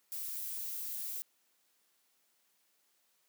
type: noise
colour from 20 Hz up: violet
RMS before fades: -40 dBFS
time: 0.12-1.22 s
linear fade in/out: 0 ms
effects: white hiss -74 dBFS RMS until 3.28 s + high-pass 200 Hz 12 dB/octave